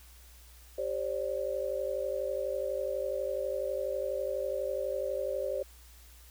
sine chord, G suspended fourth, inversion none, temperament equal with one note detuned, 392 / 535.2 / 587.3 Hz, G4 / C5 / D5, 0 / +39 / 0 cents, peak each -38 / -33 / -35 dBFS, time 0.78-5.63 s, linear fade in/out 5 ms, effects added 60 Hz sine -53 dBFS peak until 6.3 s + white hiss -58 dBFS RMS until 6.3 s

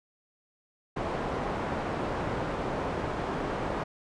white low-pass noise, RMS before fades -32 dBFS, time 0.96-3.84 s, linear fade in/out 10 ms, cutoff 820 Hz, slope 12 dB/octave, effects resampled to 22050 Hz

